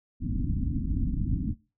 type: low-pass noise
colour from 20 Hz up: pink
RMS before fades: -28 dBFS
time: 0.2-1.55 s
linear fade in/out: 50 ms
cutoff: 300 Hz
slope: 96 dB/octave
effects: noise-tail reverb RT60 0.3 s tail -20 dB re dry